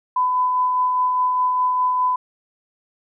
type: tone with tremolo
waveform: sine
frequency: 1004 Hz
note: B5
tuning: 28 cents sharp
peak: -15 dBFS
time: 0.16-2.16 s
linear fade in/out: 5 ms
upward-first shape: sine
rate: 4.9 Hz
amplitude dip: 25%
effects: none